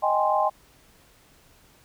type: chord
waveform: sine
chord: Ab major seventh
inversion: second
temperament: equal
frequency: 622.3 / 784 / 830.6 / 1046.5 Hz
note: Eb5 / G5 / Ab5 / C6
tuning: 0 / 0 / 0 / 0 cents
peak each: -25 dBFS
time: 0.02-0.5 s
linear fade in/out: 20 ms
effects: pink hiss -57 dBFS RMS until 1.84 s